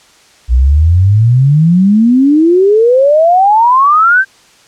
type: exponential sweep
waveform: sine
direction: up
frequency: 58.27 to 1597 Hz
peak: -4 dBFS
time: 0.48-4.25 s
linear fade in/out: 50 ms
effects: white hiss -44 dBFS RMS until 4.67 s + low-pass 7000 Hz 12 dB/octave